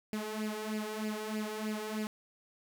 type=tone with flanger; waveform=sawtooth; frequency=214.8 Hz; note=A3; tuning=41 cents flat; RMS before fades=-37 dBFS; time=0.13-2.07 s; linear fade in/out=0 ms; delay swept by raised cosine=0.4 to 2.6 ms; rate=3.2 Hz; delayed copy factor=+0.7; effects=none